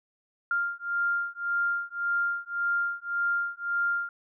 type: beating tone pair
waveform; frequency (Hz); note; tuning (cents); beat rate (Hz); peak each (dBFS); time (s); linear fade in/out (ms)
sine; 1396.9 / 1398.7; F6 / F6; 0 / +2; 1.8; -29 / -29; 0.51-4.09; 2
effects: none